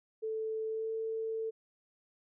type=tone with pitch glide; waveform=sine; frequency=440 to 445.6 Hz; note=A4 to A4; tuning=0 to +22 cents; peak=-33 dBFS; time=0.22-1.51 s; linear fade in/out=20 ms; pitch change=+22 cents; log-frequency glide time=0.67-0.92 s; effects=none